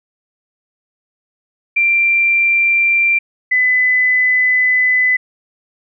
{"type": "tone pair in turn", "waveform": "sine", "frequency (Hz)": [2364, 2007], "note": ["D7", "B6"], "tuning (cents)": [11, 27], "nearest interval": "minor third", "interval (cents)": 284, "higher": "first", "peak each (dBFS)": -10, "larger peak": "neither", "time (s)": [[1.76, 3.19], [3.51, 5.17]], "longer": "second", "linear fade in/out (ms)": 10, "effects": []}